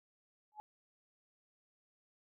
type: tone with exponential growth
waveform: sine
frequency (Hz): 849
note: G#5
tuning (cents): +38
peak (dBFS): -40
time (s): 0.52-0.6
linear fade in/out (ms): 0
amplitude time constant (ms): 17
effects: none